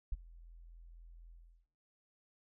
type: tone with ADSR envelope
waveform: sine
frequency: 41.99 Hz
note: E1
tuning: 33 cents sharp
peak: -28 dBFS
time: 0.12-1.67 s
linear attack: 6 ms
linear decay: 27 ms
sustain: -24 dB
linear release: 360 ms
effects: noise-tail reverb RT60 0.6 s tail -23 dB re dry + tanh soft clip ceiling -28 dBFS